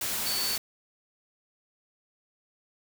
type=tone in noise; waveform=sine; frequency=4484 Hz; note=C#8; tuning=19 cents sharp; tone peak=-30 dBFS; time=0.26-0.56 s; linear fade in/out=5 ms; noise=white; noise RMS=-31 dBFS; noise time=0.01-0.58 s; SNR=-2 dB; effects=none